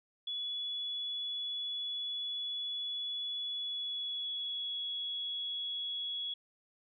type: tone with pitch glide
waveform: sine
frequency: 3407 to 3356 Hz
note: G#7 to G#7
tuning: +44 to +17 cents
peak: -35 dBFS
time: 0.27-6.34 s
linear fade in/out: 5 ms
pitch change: -27 cents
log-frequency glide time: 3.46-4.81 s
effects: none